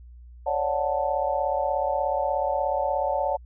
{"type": "chord", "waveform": "sine", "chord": "D major seventh", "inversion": "third", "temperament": "just", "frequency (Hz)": [550.6, 587.3, 734.2, 881], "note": ["C#5", "D5", "F#5", "A5"], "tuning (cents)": [-12, 0, -14, 2], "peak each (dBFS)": -28, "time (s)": [0.46, 3.37], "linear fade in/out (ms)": 10, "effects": ["added 60 Hz sine -43 dBFS peak until 3.45 s"]}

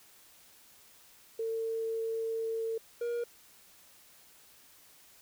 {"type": "tone pair in turn", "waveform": ["sine", "triangle"], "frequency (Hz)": [450.8, 474.3], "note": ["A4", "A#4"], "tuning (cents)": [42, 30], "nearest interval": "minor second", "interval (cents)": 88, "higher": "second", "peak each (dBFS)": [-31, -29], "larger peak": "second", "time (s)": [[1.39, 2.78], [3.01, 3.24]], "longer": "first", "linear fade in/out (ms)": 5, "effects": ["white hiss -59 dBFS RMS until 5.21 s"]}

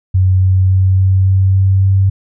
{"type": "tone with pitch steps", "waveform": "sine", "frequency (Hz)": [93.3, 93.84, 94.38, 94.93, 95.48, 96.03, 96.59], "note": ["F#2", "F#2", "F#2", "F#2", "G2", "G2", "G2"], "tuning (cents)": [15, 25, 35, 45, -45, -35, -25], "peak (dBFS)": -7, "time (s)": [0.14, 2.1], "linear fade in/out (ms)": 10, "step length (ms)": 280, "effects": []}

